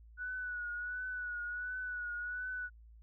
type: tone with vibrato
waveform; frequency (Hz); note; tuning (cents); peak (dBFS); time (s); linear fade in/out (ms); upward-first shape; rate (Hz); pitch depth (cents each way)
sine; 1473; F#6; -8; -37; 0.17-2.7; 50; triangle; 1.4; 46
effects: added 56 Hz sine -54 dBFS peak until 3.02 s